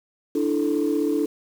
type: chord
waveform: sine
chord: D suspended second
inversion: none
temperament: equal with one note detuned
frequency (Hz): 293.7 / 329.6 / 436.7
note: D4 / E4 / A4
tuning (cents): 0 / 0 / -13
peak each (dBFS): -22 / -24 / -24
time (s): 0.35-1.26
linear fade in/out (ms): 5
effects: tanh soft clip ceiling -13 dBFS + 7-bit